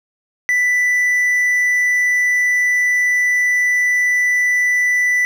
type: tone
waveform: triangle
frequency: 1981 Hz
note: B6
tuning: 5 cents sharp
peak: -11 dBFS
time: 0.49-5.25 s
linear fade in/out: 0 ms
effects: none